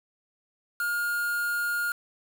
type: tone with quantisation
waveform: triangle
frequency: 1420 Hz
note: F6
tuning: 28 cents sharp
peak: -24 dBFS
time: 0.8-1.92 s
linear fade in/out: 2 ms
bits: 6
effects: none